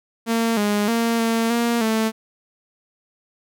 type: tone with pitch steps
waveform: sawtooth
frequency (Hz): 228.7 / 206.7 / 230.9 / 227.9 / 235.2 / 221.1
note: A#3 / G#3 / A#3 / A#3 / A#3 / A3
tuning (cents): -33 / -8 / -16 / -39 / +16 / +9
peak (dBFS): -14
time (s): 0.26-2.12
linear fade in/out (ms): 50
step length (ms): 310
effects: none